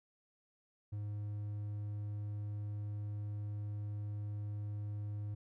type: tone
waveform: triangle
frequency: 103.83 Hz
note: G#2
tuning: in tune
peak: -36 dBFS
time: 0.92-5.35 s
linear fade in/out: 10 ms
effects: none